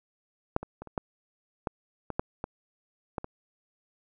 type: clicks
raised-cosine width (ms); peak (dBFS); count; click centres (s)
1; -10 / -23 / -26 / -30 / -15 / -15 / -19 / -12 / -18 / -17 / -22; 11; 0.564 / 0.63 / 0.82 / 0.873 / 0.978 / 1.672 / 2.103 / 2.195 / 2.441 / 3.182 / 3.244
effects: none